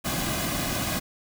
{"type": "noise with comb filter", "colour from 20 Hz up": "pink", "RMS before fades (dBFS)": -28, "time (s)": [0.04, 1], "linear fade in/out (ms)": 20, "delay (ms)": 2.2, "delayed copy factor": -0.65, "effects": []}